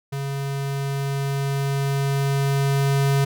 square tone with level ramp, 138.59 Hz, C#3, in tune, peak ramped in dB -26 to -17 dBFS, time 0.12-3.25 s, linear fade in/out 10 ms, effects none

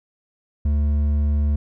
triangle tone with hard clipping, 73.42 Hz, D2, in tune, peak -18 dBFS, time 0.65-1.56 s, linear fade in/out 5 ms, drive 9 dB, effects none

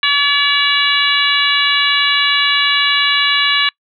harmonic tone with a mistuned harmonic, 571 Hz, D5, 49 cents flat, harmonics 2 / 3 / 4 / 5 / 6 / 7, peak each -20 / -17 / -18 / -17 / -20 / -18 dBFS, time 0.03-3.69 s, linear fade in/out 2 ms, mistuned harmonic 7, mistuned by -27 cents, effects noise-tail reverb RT60 0.1 s tail -26 dB re dry

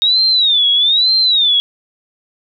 sine tone with vibrato, 3719 Hz, A#7, 5 cents flat, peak -9 dBFS, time 0.02-1.6 s, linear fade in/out 0 ms, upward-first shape sine, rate 1.1 Hz, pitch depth 190 cents each way, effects none

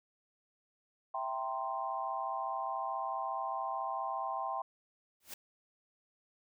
sine chord, C dominant seventh, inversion first, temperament equal, 659.3 / 784 / 932.3 / 1046.5 Hz, E5 / G5 / Bb5 / C6, 0 / 0 / 0 / 0 cents, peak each -42 / -38 / -43 / -38 dBFS, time 1.14-4.62 s, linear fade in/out 5 ms
white noise with exponential growth, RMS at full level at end -40 dBFS, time 5.2-5.34 s, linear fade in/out 5 ms, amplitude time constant 30 ms
effects none

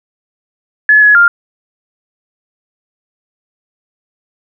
sine tone with pitch steps, 1709 / 1687 / 1400 Hz, G#6 / G#6 / F6, +49 / +27 / +4 cents, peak -3 dBFS, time 0.89-1.28 s, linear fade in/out 2 ms, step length 130 ms, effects none

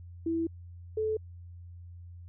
sine tone pair in turn, 329.6 / 434.6 Hz, E4 / A4, 0 / -21 cents, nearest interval perfect fourth, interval 479 cents, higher second, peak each -27 dBFS, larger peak neither, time 0.26-0.47 / 0.97-1.17 s, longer first, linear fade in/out 5 ms, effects added 87 Hz sine -44 dBFS peak until 2.28 s

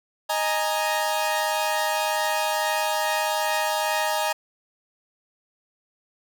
sawtooth chord, D# suspended fourth, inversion none, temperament equal, 622.3 / 830.6 / 932.3 Hz, D#5 / G#5 / A#5, 0 / 0 / 0 cents, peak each -23 dBFS, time 0.29-4.33 s, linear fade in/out 10 ms, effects none

